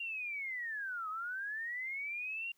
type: linear two-way sweep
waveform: sine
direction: down then up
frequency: 2794 to 1244.5 to 2794 Hz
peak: -37 dBFS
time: 0-2.52 s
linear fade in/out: 5 ms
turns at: 1.09 s
effects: white hiss -75 dBFS RMS until 2.57 s